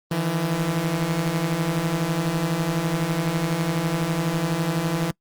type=beating tone pair; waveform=sawtooth; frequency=155.56 / 167.56 Hz; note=D#3 / E3; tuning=0 / +29 cents; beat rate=12 Hz; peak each=-23 / -19 dBFS; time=0.11-5.11 s; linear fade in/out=5 ms; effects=noise-tail reverb RT60 0.1 s tail -25 dB re dry + Opus 24 kbps